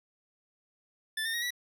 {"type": "tone with pitch steps", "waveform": "25% pulse", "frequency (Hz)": [1758, 1818.9, 1882, 1947.2], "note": ["A6", "A#6", "A#6", "B6"], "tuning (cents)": [-2, -43, 16, -25], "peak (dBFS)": -27, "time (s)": [1.17, 1.506], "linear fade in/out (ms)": 5, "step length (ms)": 84, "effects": []}